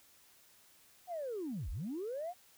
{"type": "linear two-way sweep", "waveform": "sine", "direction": "down then up", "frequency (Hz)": [743, 36.64, 743], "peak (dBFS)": -36, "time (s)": [1.07, 2.34], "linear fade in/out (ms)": 50, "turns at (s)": 1.7, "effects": ["tanh soft clip ceiling -33 dBFS", "white hiss -64 dBFS RMS until 2.57 s"]}